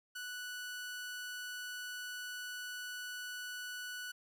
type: tone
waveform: sawtooth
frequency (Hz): 1480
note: F#6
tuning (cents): 0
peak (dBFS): -38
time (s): 0.15-4.12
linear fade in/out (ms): 10
effects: none